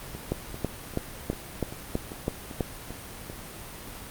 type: two click trains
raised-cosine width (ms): 2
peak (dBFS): -12 / -24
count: 8 / 9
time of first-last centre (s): 0.32-2.608 / 0.15-3.3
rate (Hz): 3.06 / 2.54
effects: pink hiss -41 dBFS RMS until 4.1 s + Opus 32 kbps